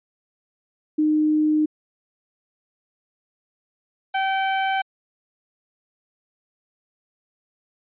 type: tone pair in turn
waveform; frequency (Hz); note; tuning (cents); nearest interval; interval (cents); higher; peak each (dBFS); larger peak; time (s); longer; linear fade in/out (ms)
sine / sawtooth; 306.2 / 771.6; D#4 / G5; -28 / -28; octave + major third; 1600; second; -16; neither; 0.98-1.66 / 4.14-4.82; neither; 10
effects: resampled to 8000 Hz